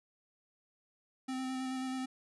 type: tone with vibrato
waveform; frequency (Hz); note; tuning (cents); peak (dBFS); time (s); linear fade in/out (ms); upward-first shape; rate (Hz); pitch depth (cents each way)
square; 260; C4; -11; -36; 1.28-2.06; 10; square; 9.3; 12
effects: resampled to 24000 Hz